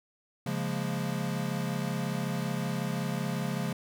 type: chord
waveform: square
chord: Bb minor seventh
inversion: first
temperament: equal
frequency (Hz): 138.59 / 174.61 / 207.7 / 233.1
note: Db3 / F3 / Ab3 / Bb3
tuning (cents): 0 / 0 / 0 / 0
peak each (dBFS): -35 / -35 / -37 / -39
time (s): 0.46-3.73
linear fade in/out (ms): 5
effects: none